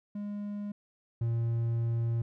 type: tone pair in turn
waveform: triangle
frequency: 205.4 / 116.08 Hz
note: G#3 / A#2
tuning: -19 / -7 cents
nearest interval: minor seventh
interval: 988 cents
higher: first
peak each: -32 / -25 dBFS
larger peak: second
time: 0.15-0.72 / 1.21-2.22 s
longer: second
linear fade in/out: 5 ms
effects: none